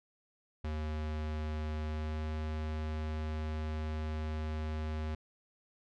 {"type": "tone with pitch glide", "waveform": "square", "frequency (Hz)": [77, 77.63], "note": ["D#2", "D#2"], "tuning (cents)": [-17, -3], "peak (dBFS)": -35, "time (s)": [0.64, 5.15], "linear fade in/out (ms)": 5, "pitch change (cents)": 14, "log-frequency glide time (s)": [1.83, 2.23], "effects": ["low-pass 4000 Hz 12 dB/octave"]}